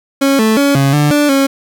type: tone with pitch steps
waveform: 30% pulse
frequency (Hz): 274.8 / 219.4 / 281.7 / 137.8 / 147.6 / 293.2 / 273.5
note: C#4 / A3 / C#4 / C#3 / D3 / D4 / C#4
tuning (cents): -15 / -5 / +28 / -10 / +9 / -3 / -23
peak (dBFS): -6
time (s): 0.21-1.47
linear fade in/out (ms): 10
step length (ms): 180
effects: none